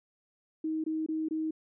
sine tone bursts, 315.6 Hz, D#4, 25 cents sharp, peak -29 dBFS, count 4, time 0.64-1.509 s, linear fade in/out 5 ms, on 200 ms, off 23 ms, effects none

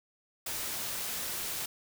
white noise, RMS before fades -36 dBFS, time 0.46-1.66 s, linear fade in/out 5 ms, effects none

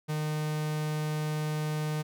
45% pulse tone, 153 Hz, D#3, 29 cents flat, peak -29 dBFS, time 0.08-2.03 s, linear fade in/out 20 ms, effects none

